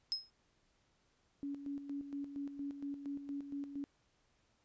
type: tone with exponential decay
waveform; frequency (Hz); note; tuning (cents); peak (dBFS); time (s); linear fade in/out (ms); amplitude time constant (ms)
sine; 5140; E8; -45; -30; 0.12-0.3; 0; 39
type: tone with tremolo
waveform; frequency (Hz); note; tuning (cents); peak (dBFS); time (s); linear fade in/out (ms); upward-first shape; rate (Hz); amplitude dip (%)
sine; 282.1; C#4; +30; -38; 1.43-3.84; 0; square; 4.3; 60
effects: pink hiss -75 dBFS RMS until 4.64 s + resampled to 16000 Hz